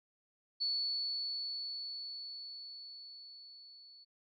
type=tone with level ramp; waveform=sine; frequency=4435 Hz; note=C#8; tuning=in tune; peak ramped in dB=-31 to -55 dBFS; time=0.6-4.05 s; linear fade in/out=20 ms; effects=none